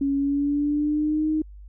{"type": "tone with pitch glide", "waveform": "sine", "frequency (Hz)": [278.1, 310.4], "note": ["C#4", "D#4"], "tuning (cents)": [6, -4], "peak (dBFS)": -20, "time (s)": [0.01, 1.42], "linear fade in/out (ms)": 5, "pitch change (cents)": 190, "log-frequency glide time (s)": [0.16, 1.29], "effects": ["added 50 Hz sine -40 dBFS peak until 1.68 s"]}